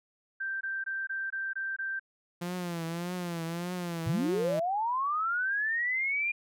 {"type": "tone bursts", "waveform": "sine", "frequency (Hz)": 1568, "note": "G6", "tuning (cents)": 0, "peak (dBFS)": -31, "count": 7, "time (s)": [0.4, 1.996], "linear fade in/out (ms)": 10, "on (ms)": 210, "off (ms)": 21}
{"type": "tone with vibrato", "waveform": "sawtooth", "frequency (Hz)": 172.4, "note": "F3", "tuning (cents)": -22, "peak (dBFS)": -29, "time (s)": [2.41, 4.6], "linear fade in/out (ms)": 10, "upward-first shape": "triangle", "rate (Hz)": 1.7, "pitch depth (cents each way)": 97}
{"type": "linear sweep", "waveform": "sine", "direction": "up", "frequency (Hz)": [98.9, 2428], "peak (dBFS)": -27, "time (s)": [4.06, 6.32], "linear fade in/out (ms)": 10}
{"effects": []}